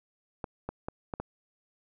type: clicks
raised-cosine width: 1 ms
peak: -20 dBFS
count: 5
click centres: 0.442 / 0.69 / 0.885 / 1.138 / 1.2 s
effects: none